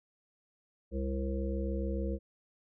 harmonic tone, 66.9 Hz, C2, 39 cents sharp, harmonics 1 / 3 / 5 / 7 / 8, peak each -33 / -38 / -40 / -41 / -42 dBFS, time 0.91-2.19 s, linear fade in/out 50 ms, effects none

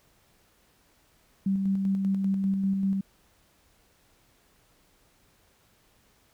sine tone with tremolo, 194.2 Hz, G3, 16 cents flat, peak -22 dBFS, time 1.46-3.01 s, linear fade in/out 5 ms, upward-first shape square, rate 5.1 Hz, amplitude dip 30%, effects pink hiss -64 dBFS RMS until 6.33 s

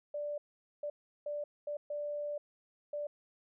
sine tone bursts at uneven times, 587.3 Hz, D5, in tune, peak -35 dBFS, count 6, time 0.14-0.38 / 0.83-0.9 / 1.26-1.44 / 1.67-1.77 / 1.9-2.38 / 2.93-3.07 s, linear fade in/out 5 ms, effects none

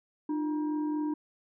sine tone with frequency modulation, 301.4 Hz, D4, 45 cents sharp, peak -28 dBFS, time 0.29-1.14 s, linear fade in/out 5 ms, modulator 647 Hz, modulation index 0.44, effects none

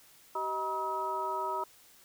sine tone cluster, 384.8 / 628 / 957 / 1278 Hz, G4 / D#5 / A#5 / D#6, -32 / +16 / +45 / +46 cents, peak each -40 / -40 / -33 / -37 dBFS, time 0.35-1.64 s, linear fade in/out 5 ms, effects white hiss -59 dBFS RMS until 2.04 s

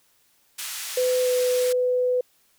white band-pass noise, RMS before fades -33 dBFS, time 0.58-1.73 s, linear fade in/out 10 ms, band 1400 to 11000 Hz, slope 12 dB/octave
sine tone with pitch glide, 504 to 499.7 Hz, B4 to B4, +35 to +20 cents, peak -19 dBFS, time 0.97-2.21 s, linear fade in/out 5 ms, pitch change -15 cents, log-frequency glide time 1.23-1.29 s
effects white hiss -63 dBFS RMS until 2.58 s

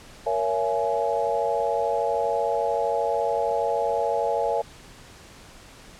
sine chord, A# half-diminished seventh, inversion none, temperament just, 466.2 / 559.4 / 671.3 / 839.1 Hz, A#4 / C#5 / E5 / G#5, 0 / +16 / +31 / +18 cents, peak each -27 dBFS, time 0.26-4.62 s, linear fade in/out 10 ms, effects pink hiss -47 dBFS RMS until 5.99 s + low-pass 9000 Hz 12 dB/octave

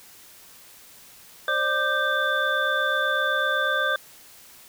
sine tone cluster, 532 / 600 / 1193 / 1563 / 3531 Hz, C5 / D5 / D6 / G6 / A7, +29 / +37 / +27 / -6 / +5 cents, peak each -30 / -30 / -28 / -23 / -31 dBFS, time 1.48-3.96 s, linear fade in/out 2 ms, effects white hiss -49 dBFS RMS until 4.68 s

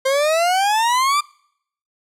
40% pulse exponential sweep, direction up, 523 to 1200 Hz, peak -14 dBFS, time 0.05-1.21 s, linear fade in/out 10 ms, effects noise-tail reverb RT60 0.7 s tail -26 dB re dry + low-pass 11000 Hz 12 dB/octave

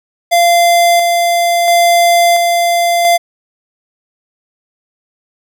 square tone with tremolo, 690 Hz, F5, 21 cents flat, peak -7 dBFS, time 0.31-3.18 s, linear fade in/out 20 ms, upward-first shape square, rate 0.73 Hz, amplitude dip 30%, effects none

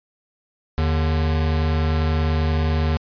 square tone pair together, 79.1 / 149.32 Hz, D#2 / D3, +29 / +29 cents, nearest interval major seventh, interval 1100 cents, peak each -19 / -26 dBFS, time 0.78-2.97 s, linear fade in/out 0 ms, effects resampled to 11025 Hz

